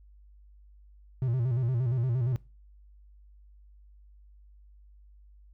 triangle tone with vibrato, 123.47 Hz, B2, in tune, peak -23 dBFS, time 1.22-2.36 s, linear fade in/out 0 ms, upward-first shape square, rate 8.6 Hz, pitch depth 96 cents each way, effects noise-tail reverb RT60 0.3 s tail -21 dB re dry + added 50 Hz sine -52 dBFS peak until 5.53 s

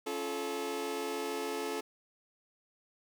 sawtooth chord, Db augmented, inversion none, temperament just, 277.2 / 346.5 / 433.1 Hz, Db4 / F4 / A4, 0 / -14 / -27 cents, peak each -37 / -37 / -32 dBFS, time 0.06-1.81 s, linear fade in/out 10 ms, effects none

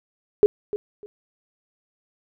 sine tone with echo, 415.3 Hz, G#4, in tune, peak -9 dBFS, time 0.43-0.46 s, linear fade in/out 0 ms, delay 300 ms, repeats 2, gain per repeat -14 dB, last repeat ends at 1.06 s, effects none

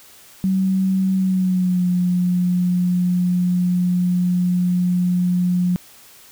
sine tone with pitch glide, 189.8 to 179.15 Hz, F#3 to F3, +44 to +44 cents, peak -15 dBFS, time 0.44-5.76 s, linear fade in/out 0 ms, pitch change -100 cents, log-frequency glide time 1.14-1.87 s, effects white hiss -46 dBFS RMS until 6.31 s

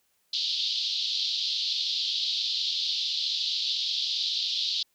white band-pass noise, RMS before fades -29 dBFS, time 0.33-4.83 s, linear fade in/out 5 ms, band 3300 to 4600 Hz, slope 48 dB/octave, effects white hiss -71 dBFS RMS until 4.94 s

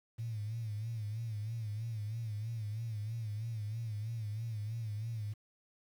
triangle tone with vibrato, 110 Hz, A2, in tune, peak -32 dBFS, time 0.18-5.34 s, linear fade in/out 20 ms, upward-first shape sine, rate 3.1 Hz, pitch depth 100 cents each way, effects tanh soft clip ceiling -34 dBFS + 10-bit

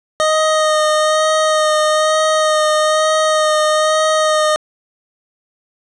25% pulse tone with vibrato, 620 Hz, D#5, 6 cents flat, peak -8 dBFS, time 0.2-4.56 s, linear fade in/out 0 ms, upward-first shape sine, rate 1.1 Hz, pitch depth 17 cents each way, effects resampled to 22050 Hz + 8-bit

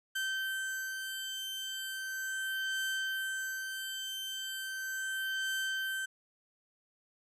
30% pulse beating tone pair, 1550 / 1550.37 Hz, G6 / G6, -20 / -20 cents, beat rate 0.37 Hz, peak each -34 / -37 dBFS, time 0.15-6.06 s, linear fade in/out 10 ms, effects resampled to 32000 Hz

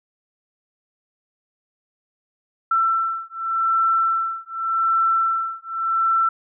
sine beating tone pair, 1339 / 1339.86 Hz, E6 / E6, +27 / +28 cents, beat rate 0.86 Hz, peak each -21 dBFS, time 2.71-6.29 s, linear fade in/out 5 ms, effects none

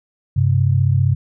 sine tone pair together, 97.54 / 132.8 Hz, G2 / C3, -8 / +26 cents, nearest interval perfect fourth, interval 534 cents, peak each -15 dBFS, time 0.36-1.15 s, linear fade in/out 10 ms, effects none

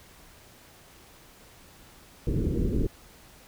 pink low-pass noise, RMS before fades -26 dBFS, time 2.27-2.87 s, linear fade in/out 2 ms, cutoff 450 Hz, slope 48 dB/octave, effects pink hiss -53 dBFS RMS until 3.47 s

